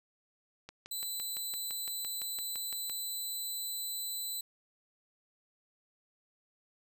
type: click train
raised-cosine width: 0.2 ms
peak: -28 dBFS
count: 14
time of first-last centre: 0.69-2.897 s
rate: 5.89 Hz
type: tone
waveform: 10% pulse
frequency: 4003 Hz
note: B7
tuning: 23 cents sharp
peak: -29 dBFS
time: 0.91-4.41 s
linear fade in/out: 5 ms
effects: none